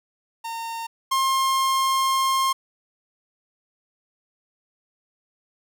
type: tone pair in turn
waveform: 45% pulse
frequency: 915 / 1064.9 Hz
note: A#5 / C6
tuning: -32 / +30 cents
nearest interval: minor third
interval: 262 cents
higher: second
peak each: -29 / -19 dBFS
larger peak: second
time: 0.44-0.87 / 1.11-2.53 s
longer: second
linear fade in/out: 10 ms
effects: none